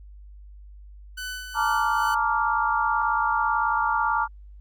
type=tone with tremolo; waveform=sawtooth; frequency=1500 Hz; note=F#6; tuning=23 cents sharp; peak=-27 dBFS; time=1.17-2.15 s; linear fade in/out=10 ms; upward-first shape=sine; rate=2.4 Hz; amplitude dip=50%
type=chord; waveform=sine; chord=Bb major seventh; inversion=third; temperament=just; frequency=874.1 / 932.3 / 1165.4 / 1398.5 Hz; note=A5 / Bb5 / D6 / F6; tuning=-12 / 0 / -14 / +2 cents; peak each=-26 dBFS; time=1.54-4.28 s; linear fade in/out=50 ms
effects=added 50 Hz sine -42 dBFS peak until 4.6 s + Opus 48 kbps